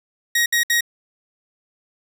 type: tone bursts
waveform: sawtooth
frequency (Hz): 1887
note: A#6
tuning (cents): +21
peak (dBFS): -12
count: 3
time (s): 0.35-0.808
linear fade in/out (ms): 5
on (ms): 110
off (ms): 64
effects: none